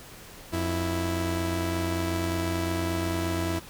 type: tone pair together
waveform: sawtooth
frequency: 88.62 / 329.2 Hz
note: F2 / E4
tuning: +26 / -2 cents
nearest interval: octave + major seventh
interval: 2272 cents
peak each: -25 dBFS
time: 0.52-3.6 s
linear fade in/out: 20 ms
effects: pink hiss -46 dBFS RMS until 3.69 s